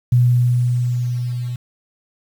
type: tone with level ramp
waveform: sine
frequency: 122.6 Hz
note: B2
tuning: 12 cents flat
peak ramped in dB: -9 to -22 dBFS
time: 0.12-1.56 s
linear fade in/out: 5 ms
effects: 7-bit